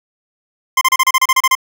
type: tone bursts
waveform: 25% pulse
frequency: 1046.5 Hz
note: C6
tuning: in tune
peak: -5 dBFS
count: 11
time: 0.77-1.552 s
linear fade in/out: 5 ms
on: 42 ms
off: 32 ms
effects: none